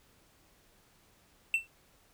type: tone with exponential decay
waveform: triangle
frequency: 2685 Hz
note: E7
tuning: 31 cents sharp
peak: -20 dBFS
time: 1.54-1.67 s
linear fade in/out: 1 ms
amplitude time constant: 28 ms
effects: pink hiss -65 dBFS RMS until 2.13 s